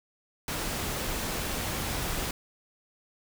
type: noise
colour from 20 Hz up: pink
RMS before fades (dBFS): -32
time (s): 0.48-2.31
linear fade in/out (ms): 2
effects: none